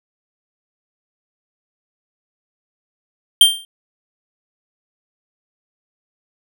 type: tone with exponential decay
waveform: square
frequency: 3167 Hz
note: G7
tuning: 17 cents sharp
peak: -3 dBFS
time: 3.41-3.65 s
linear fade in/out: 2 ms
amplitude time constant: 52 ms
effects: none